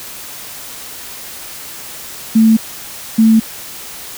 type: tone pair in turn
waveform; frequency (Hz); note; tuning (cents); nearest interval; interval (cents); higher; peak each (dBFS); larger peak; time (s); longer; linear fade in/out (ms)
sine; 222.2 / 222.2; A3 / A3; +17 / +17; unison; 0; neither; -5; neither; 2.35-2.57 / 3.18-3.4; neither; 10
effects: white hiss -30 dBFS RMS until 4.17 s